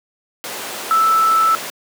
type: tone in noise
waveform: sine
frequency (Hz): 1318.5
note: E6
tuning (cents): 0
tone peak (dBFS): -11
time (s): 0.91-1.55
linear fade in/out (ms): 0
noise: pink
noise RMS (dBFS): -26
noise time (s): 0.44-1.7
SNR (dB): +12
effects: high-pass 400 Hz 12 dB/octave